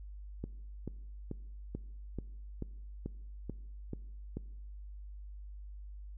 click train, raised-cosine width 3 ms, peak -25 dBFS, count 10, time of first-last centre 0.44-4.37 s, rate 2.29 Hz, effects noise-tail reverb RT60 1.0 s tail -21 dB re dry + added 50 Hz sine -44 dBFS peak until 6.17 s

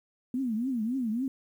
sine tone with vibrato, 240 Hz, B3, 49 cents flat, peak -27 dBFS, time 0.34-1.28 s, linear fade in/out 2 ms, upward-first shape triangle, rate 3.6 Hz, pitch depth 240 cents each way, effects 10-bit

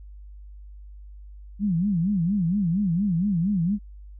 sine tone with vibrato, 185 Hz, F#3, in tune, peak -20 dBFS, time 1.59-3.79 s, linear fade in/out 50 ms, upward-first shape sine, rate 4.3 Hz, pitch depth 220 cents each way, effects added 50 Hz sine -40 dBFS peak until 4.19 s

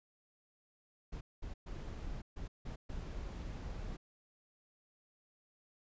brown noise bursts at uneven times, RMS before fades -43 dBFS, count 6, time 1.12-1.21 / 1.42-1.54 / 1.66-2.22 / 2.36-2.48 / 2.65-2.76 / 2.89-3.97 s, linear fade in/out 10 ms, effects resampled to 16000 Hz

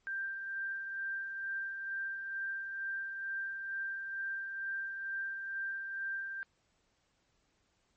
sine tone with tremolo, 1579 Hz, G6, 12 cents sharp, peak -34 dBFS, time 0.07-6.43 s, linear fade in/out 0 ms, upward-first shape sine, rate 2.2 Hz, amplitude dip 40%, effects pink hiss -75 dBFS RMS until 7.96 s + MP3 32 kbps

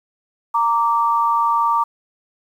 sine tone pair together, 926.2 / 1167 Hz, A#5 / D6, -11 / -11 cents, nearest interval major third, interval 400 cents, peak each -17 dBFS, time 0.54-1.84 s, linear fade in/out 10 ms, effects 8-bit

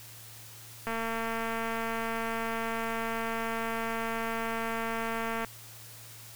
click train, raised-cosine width 0.5 ms, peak -19 dBFS, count 1040, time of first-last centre 0.87-5.447 s, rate 227 Hz, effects added 113 Hz sine -52 dBFS peak until 6.35 s + white hiss -49 dBFS RMS until 6.35 s

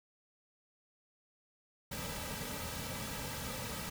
pink noise with comb filter, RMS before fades -41 dBFS, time 1.91-3.9 s, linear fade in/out 10 ms, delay 2.8 ms, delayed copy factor -0.75, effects none

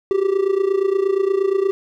triangle tone with amplitude modulation, 389.2 Hz, G4, 12 cents flat, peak -10 dBFS, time 0.11-1.71 s, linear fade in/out 0 ms, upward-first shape sine, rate 28.5 Hz, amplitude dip 80%, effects none

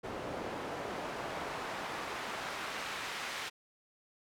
pink noise with band-pass filter sweep, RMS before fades -40 dBFS, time 0.03-3.5 s, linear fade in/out 20 ms, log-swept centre 470 to 2200 Hz, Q 0.71, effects none

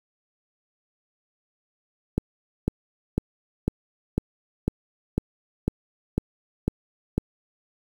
click train, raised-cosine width 3 ms, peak -8 dBFS, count 11, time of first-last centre 2.18-7.18 s, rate 2 Hz, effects 7-bit

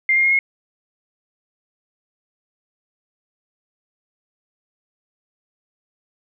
sine tone with pitch steps, 2104 / 2124 / 2143 / 2163 Hz, C7 / C7 / C7 / C#7, +9 / +25 / +41 / -43 cents, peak -13 dBFS, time 0.09-0.39 s, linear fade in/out 2 ms, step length 75 ms, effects none

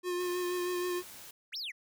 square tone with vibrato, 357.2 Hz, F4, 39 cents sharp, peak -32 dBFS, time 0.03-1.03 s, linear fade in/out 50 ms, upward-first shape sine, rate 6.3 Hz, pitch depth 20 cents each way
white noise, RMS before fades -49 dBFS, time 0.2-1.31 s, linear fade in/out 5 ms
triangle linear two-way sweep, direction up then down, 1212 to 5640 to 1748 Hz, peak -35 dBFS, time 1.52-1.72 s, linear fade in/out 20 ms, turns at 1.57 s
effects none

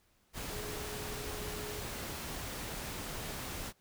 sine tone in noise, 419.5 Hz, G#4, 17 cents sharp, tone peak -45 dBFS, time 0.49-1.83 s, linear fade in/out 50 ms, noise pink, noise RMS -41 dBFS, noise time 0.33-3.73 s, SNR -7 dB, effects pink hiss -71 dBFS RMS until 3.8 s

